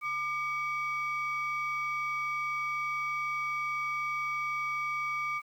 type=tone pair together; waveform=sine; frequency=1200.4 / 2266 Hz; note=D6 / C#7; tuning=+38 / +37 cents; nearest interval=major seventh; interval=1099 cents; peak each=-31 / -32 dBFS; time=0.01-5.42 s; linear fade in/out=50 ms; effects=tanh soft clip ceiling -26 dBFS + 10-bit